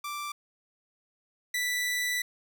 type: tone pair in turn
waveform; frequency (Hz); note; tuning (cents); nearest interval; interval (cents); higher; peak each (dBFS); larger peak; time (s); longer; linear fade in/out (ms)
sawtooth; 1174 / 1974.4; D6 / B6; -1 / -1; major sixth; 900; second; -30 / -24; second; 0.04-0.32 / 1.54-2.22; second; 5
effects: none